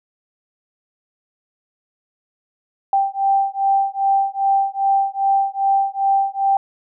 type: beating tone pair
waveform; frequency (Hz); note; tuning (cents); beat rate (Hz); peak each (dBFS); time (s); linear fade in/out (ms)
sine; 784 / 786.5; G5 / G5; 0 / +6; 2.5; -18; 2.93-6.57; 2
effects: none